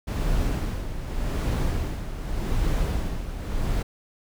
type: noise with tremolo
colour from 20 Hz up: brown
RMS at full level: -23 dBFS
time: 0.07-3.83 s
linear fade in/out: 10 ms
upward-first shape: sine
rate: 0.85 Hz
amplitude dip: 65%
effects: none